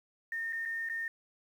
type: tone with dropouts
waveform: sine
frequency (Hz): 1826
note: A#6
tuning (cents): -36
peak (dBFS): -33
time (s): 0.32-1.08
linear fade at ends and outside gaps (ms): 2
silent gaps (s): 0.526-0.53 / 0.653-0.657 / 0.889-0.897
effects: 10-bit